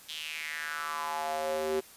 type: tone with high-pass filter sweep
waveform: square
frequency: 77.78 Hz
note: D#2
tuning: in tune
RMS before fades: -34 dBFS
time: 0.08-1.81 s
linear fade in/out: 20 ms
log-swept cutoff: 3400 to 370 Hz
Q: 4.6
effects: white hiss -53 dBFS RMS until 1.96 s + resampled to 32000 Hz